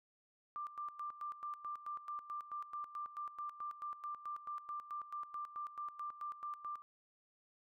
sine tone with tremolo, 1185 Hz, D6, 15 cents sharp, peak -40 dBFS, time 0.56-6.82 s, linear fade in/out 0 ms, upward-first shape square, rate 4.6 Hz, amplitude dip 75%, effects none

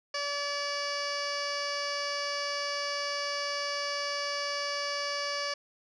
15% pulse tone with low-pass filter, 574 Hz, D5, 40 cents flat, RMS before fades -33 dBFS, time 0.14-5.54 s, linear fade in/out 5 ms, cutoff 4700 Hz, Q 5.8, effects none

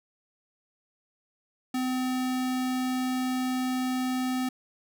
square tone, 255.6 Hz, C4, 40 cents flat, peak -27 dBFS, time 1.74-4.49 s, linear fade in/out 5 ms, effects none

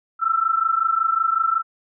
sine tone pair together, 1318.5 / 1343.9 Hz, E6 / E6, 0 / +33 cents, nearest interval unison, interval 33 cents, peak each -20 dBFS, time 0.19-1.63 s, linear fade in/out 50 ms, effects none

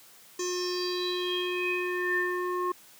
square tone with low-pass filter sweep, 359.3 Hz, F4, 49 cents sharp, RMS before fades -30 dBFS, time 0.39-2.72 s, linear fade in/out 5 ms, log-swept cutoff 6500 to 1200 Hz, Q 9.2, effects white hiss -54 dBFS RMS until 2.99 s + high-pass 100 Hz 12 dB/octave

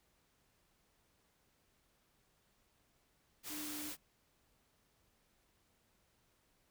sine tone in noise, 300.3 Hz, D4, 39 cents sharp, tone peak -46 dBFS, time 3.48-3.93 s, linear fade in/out 50 ms, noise white, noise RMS -45 dBFS, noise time 3.43-3.97 s, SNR -4 dB, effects pink hiss -75 dBFS RMS until 6.7 s

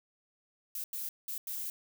violet noise bursts at uneven times, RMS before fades -38 dBFS, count 4, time 0.75-0.84 / 0.93-1.09 / 1.28-1.38 / 1.47-1.7 s, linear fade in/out 2 ms, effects none

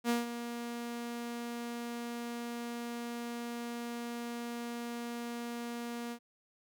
sawtooth tone with ADSR envelope, 237 Hz, A#3, 29 cents sharp, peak -23 dBFS, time 0.04-6.19 s, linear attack 55 ms, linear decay 160 ms, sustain -11 dB, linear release 73 ms, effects none

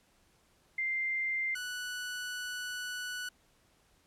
sine / sawtooth tone pair in turn, 2093 / 1480 Hz, C7 / F#6, 0 / 0 cents, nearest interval tritone, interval 600 cents, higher first, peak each -30 / -33 dBFS, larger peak first, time 0.78-1.55 / 1.55-3.29 s, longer second, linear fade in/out 5 ms, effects pink hiss -68 dBFS RMS until 4.06 s + low-pass 12000 Hz 12 dB/octave

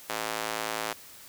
square tone with high-pass filter, 55 Hz, A1, in tune, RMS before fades -33 dBFS, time 0.09-0.93 s, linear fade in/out 5 ms, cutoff 660 Hz, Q 0.7, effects white hiss -49 dBFS RMS until 1.28 s

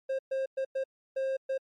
triangle tone bursts at uneven times, 533 Hz, C5, 32 cents sharp, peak -26 dBFS, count 6, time 0.09-0.19 / 0.31-0.46 / 0.57-0.65 / 0.75-0.84 / 1.16-1.37 / 1.49-1.58 s, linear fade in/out 10 ms, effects MP3 48 kbps

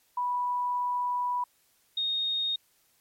sine tone pair in turn, 983 / 3711 Hz, B5 / A#7, -8 / -9 cents, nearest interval octave + major seventh, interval 2299 cents, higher second, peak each -26 / -26 dBFS, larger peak neither, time 0.17-1.44 / 1.97-2.56 s, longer first, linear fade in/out 5 ms, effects white hiss -67 dBFS RMS until 3 s + MP3 64 kbps

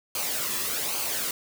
white noise with flanger, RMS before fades -29 dBFS, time 0.15-1.31 s, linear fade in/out 2 ms, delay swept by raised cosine 0.54 to 1.36 ms, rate 1.2 Hz, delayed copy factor -0.55, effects none

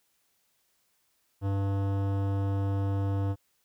sine tone with hard clipping, 98.5 Hz, G2, 9 cents sharp, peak -28 dBFS, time 1.41-3.36 s, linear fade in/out 50 ms, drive 17 dB, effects white hiss -72 dBFS RMS until 3.64 s

